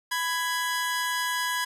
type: tone pair together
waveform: sawtooth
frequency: 995.8 / 1661.2 Hz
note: B5 / G#6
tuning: +14 / 0 cents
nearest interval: major sixth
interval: 886 cents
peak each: -25 / -25 dBFS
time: 0.11-1.65 s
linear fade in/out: 10 ms
effects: resampled to 32000 Hz